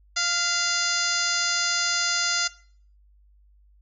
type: harmonic tone with a mistuned harmonic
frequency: 698.5 Hz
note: F5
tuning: in tune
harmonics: 1 / 2 / 3 / 4 / 5 / 6 / 7 / 8 / 9 / 10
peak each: -39 / -28 / -31 / -35 / -34 / -32 / -28 / -37 / -31 / -33 dBFS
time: 0.16-2.48 s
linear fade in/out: 10 ms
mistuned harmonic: 3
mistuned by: -45 cents
effects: noise-tail reverb RT60 0.5 s tail -19 dB re dry + added 50 Hz sine -54 dBFS peak until 3.81 s